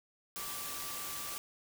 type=tone in noise; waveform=sine; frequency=1166 Hz; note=D6; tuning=13 cents flat; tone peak=-48 dBFS; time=0.36-1.38 s; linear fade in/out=0 ms; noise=white; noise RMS=-41 dBFS; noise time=0.36-1.38 s; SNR=-10 dB; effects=none